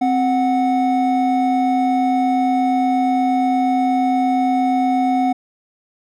triangle tone pair together, 261.5 / 736 Hz, C4 / F#5, -1 / -9 cents, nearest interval octave + tritone, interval 1792 cents, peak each -15 dBFS, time 0.01-5.33 s, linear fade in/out 10 ms, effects none

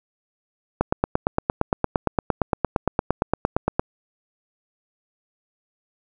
click train, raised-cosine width 1 ms, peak -4 dBFS, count 27, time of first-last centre 0.81-3.795 s, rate 8.71 Hz, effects none

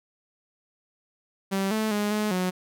sawtooth tone with pitch steps, 194.1 / 217.8 / 207.4 / 212 / 183.1 Hz, G3 / A3 / G#3 / G#3 / F#3, -17 / -17 / -2 / +36 / -18 cents, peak -20 dBFS, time 1.51-2.51 s, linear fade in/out 20 ms, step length 200 ms, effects none

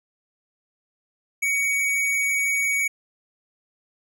square tone, 2247 Hz, C#7, 23 cents sharp, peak -21 dBFS, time 1.42-2.88 s, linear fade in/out 10 ms, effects none

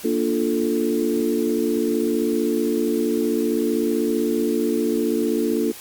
sine chord, Bb major seventh, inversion none, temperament equal, 233.1 / 293.7 / 349.2 / 440 Hz, Bb3 / D4 / F4 / A4, 0 / 0 / 0 / 0 cents, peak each -24 dBFS, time 0.04-5.72 s, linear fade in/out 10 ms, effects white hiss -39 dBFS RMS until 5.8 s + Opus 48 kbps

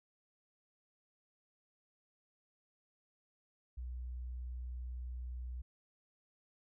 sine tone, 61.74 Hz, B1, in tune, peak -40 dBFS, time 3.77-5.62 s, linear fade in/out 10 ms, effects none

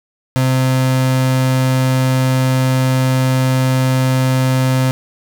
35% pulse tone, 130 Hz, C3, 11 cents flat, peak -10 dBFS, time 0.36-4.91 s, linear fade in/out 0 ms, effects none

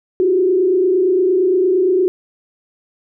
sine tone with frequency modulation, 370.3 Hz, F#4, 1 cent sharp, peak -11 dBFS, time 0.2-2.08 s, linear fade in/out 0 ms, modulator 28.7 Hz, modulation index 0.78, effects none

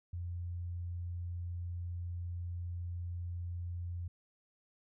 sine tone, 87.31 Hz, F2, in tune, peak -37 dBFS, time 0.13-4.08 s, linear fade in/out 5 ms, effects none

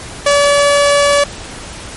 sawtooth tone, 573 Hz, D5, 43 cents flat, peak -4 dBFS, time 0.26-1.24 s, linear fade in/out 5 ms, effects pink hiss -29 dBFS RMS until 1.96 s + MP3 48 kbps

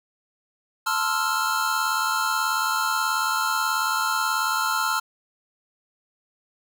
square chord, F major seventh, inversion first, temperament equal, 880 / 1046.5 / 1318.5 / 1396.9 Hz, A5 / C6 / E6 / F6, 0 / 0 / 0 / 0 cents, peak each -30 / -30 / -28 / -26 dBFS, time 0.86-5 s, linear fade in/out 10 ms, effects none

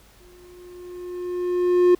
triangle tone with exponential growth, 357.1 Hz, F4, 39 cents sharp, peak -9 dBFS, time 0.2-1.95 s, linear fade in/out 5 ms, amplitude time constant 380 ms, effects added 50 Hz sine -54 dBFS peak until 1.99 s + pink hiss -54 dBFS RMS until 1.99 s

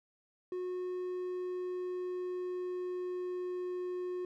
triangle tone with pitch glide, 363.8 to 361.3 Hz, F#4 to F#4, -29 to -41 cents, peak -33 dBFS, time 0.52-4.25 s, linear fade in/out 2 ms, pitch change -12 cents, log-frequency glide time 0.93-3.79 s, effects none

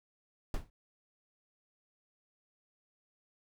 brown noise with exponential decay, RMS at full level -28 dBFS, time 0.54-0.7 s, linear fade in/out 2 ms, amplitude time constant 33 ms, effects none

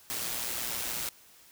white noise with amplitude modulation, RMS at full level -32 dBFS, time 0.1-1.09 s, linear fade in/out 0 ms, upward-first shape sine, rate 119 Hz, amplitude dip 50%, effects white hiss -57 dBFS RMS until 1.51 s

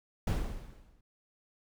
brown noise with exponential decay, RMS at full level -26 dBFS, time 0.27-1.01 s, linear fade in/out 5 ms, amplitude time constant 160 ms, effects none

